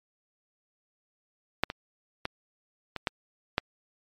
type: clicks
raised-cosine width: 0.3 ms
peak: -6 / -17 / -14 / -17 / -10 / -7 dBFS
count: 6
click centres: 1.636 / 1.701 / 2.254 / 2.963 / 3.072 / 3.581 s
effects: MP3 64 kbps